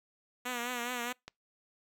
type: tone with vibrato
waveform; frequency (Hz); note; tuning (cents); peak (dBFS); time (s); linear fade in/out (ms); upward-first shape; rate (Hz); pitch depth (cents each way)
5% pulse; 243.5; B3; -24; -23; 0.45-1.13; 10; triangle; 4.8; 69
type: click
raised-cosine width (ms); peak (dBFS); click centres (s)
0.2; -26; 1.28
effects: noise-tail reverb RT60 0.2 s tail -26 dB re dry